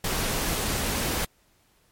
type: noise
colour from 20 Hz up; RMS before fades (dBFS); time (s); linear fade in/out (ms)
pink; -27; 0.04-1.25; 5
effects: pink hiss -64 dBFS RMS until 1.91 s + MP3 64 kbps